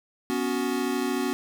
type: chord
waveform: square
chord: B suspended second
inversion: none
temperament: equal with one note detuned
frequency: 246.9 / 280.1 / 370 Hz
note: B3 / C#4 / F#4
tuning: 0 / +18 / 0 cents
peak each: -30 dBFS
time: 0.3-1.33 s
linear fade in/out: 0 ms
effects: none